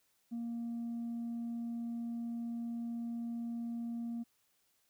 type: tone with tanh clipping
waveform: triangle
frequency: 233.9 Hz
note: A#3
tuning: 6 cents sharp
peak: -37 dBFS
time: 0.31-4.24 s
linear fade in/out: 20 ms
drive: 6 dB
effects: white hiss -75 dBFS RMS until 4.89 s